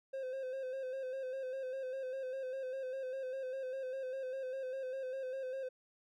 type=tone with vibrato; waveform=triangle; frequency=523.3 Hz; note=C5; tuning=in tune; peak=-36 dBFS; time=0.13-5.69 s; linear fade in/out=10 ms; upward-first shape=square; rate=5 Hz; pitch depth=38 cents each way; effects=none